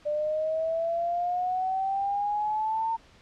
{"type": "exponential sweep", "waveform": "sine", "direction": "up", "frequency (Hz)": [592, 912], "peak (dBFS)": -25, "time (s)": [0.05, 2.97], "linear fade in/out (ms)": 20, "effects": ["pink hiss -56 dBFS RMS until 3.21 s", "low-pass 5000 Hz 12 dB/octave"]}